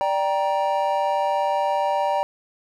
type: chord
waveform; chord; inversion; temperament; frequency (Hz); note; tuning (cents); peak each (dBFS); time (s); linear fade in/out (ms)
triangle; G minor; second; just; 588 / 784 / 940.8; D5 / G5 / Bb5; +2 / 0 / +16; -22; 0.01-2.23; 0
effects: none